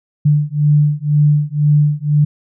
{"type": "beating tone pair", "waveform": "sine", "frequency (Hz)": [147.2, 149.2], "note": ["D3", "D3"], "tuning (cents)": [4, 28], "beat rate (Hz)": 2, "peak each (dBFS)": -13, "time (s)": [0.25, 2.25], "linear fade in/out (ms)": 10, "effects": []}